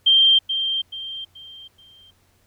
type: tone with echo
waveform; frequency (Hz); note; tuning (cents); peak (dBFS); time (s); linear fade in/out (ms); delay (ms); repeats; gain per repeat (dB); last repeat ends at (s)
sine; 3162; G7; +14; -11; 0.06-0.39; 10; 430; 4; -9; 2.11
effects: added 90 Hz sine -62 dBFS peak until 2.46 s + pink hiss -62 dBFS RMS until 2.46 s